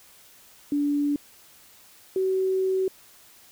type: tone pair in turn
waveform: sine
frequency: 289.1 / 378.3 Hz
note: D4 / F#4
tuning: -27 / +38 cents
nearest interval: perfect fourth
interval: 465 cents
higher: second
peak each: -21 dBFS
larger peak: neither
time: 0.72-1.16 / 2.16-2.88 s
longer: second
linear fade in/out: 2 ms
effects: white hiss -53 dBFS RMS until 3.51 s